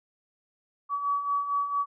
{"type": "beating tone pair", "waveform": "sine", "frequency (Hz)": [1136, 1140.4], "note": ["C#6", "C#6"], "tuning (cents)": [42, 49], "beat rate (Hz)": 4.4, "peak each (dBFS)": [-33, -26], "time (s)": [0.89, 1.86], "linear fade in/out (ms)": 50, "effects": []}